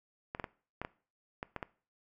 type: clicks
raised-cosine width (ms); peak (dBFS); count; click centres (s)
0.5; -22; 8; 0.349 / 0.398 / 0.442 / 0.816 / 0.849 / 1.429 / 1.563 / 1.628
effects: noise-tail reverb RT60 0.4 s tail -20 dB re dry